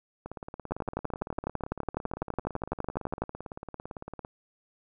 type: two click trains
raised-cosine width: 1 ms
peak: -24 / -15 dBFS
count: 72 / 31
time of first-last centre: 0.26-4.249 / 0.72-3.22 s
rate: 17.8 / 12 Hz
effects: none